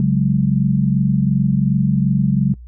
sine chord, C# suspended fourth, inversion none, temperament equal, 138.59 / 185 / 207.7 Hz, C#3 / F#3 / G#3, 0 / 0 / 0 cents, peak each -16 / -17 / -19 dBFS, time 0-2.54 s, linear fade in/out 2 ms, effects noise-tail reverb RT60 0.1 s tail -23 dB re dry + added 60 Hz sine -34 dBFS peak until 2.67 s

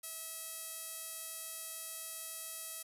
sawtooth tone with band-pass filter, 647 Hz, E5, 32 cents flat, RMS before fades -45 dBFS, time 0.03-2.83 s, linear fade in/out 10 ms, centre 11000 Hz, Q 1.7, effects none

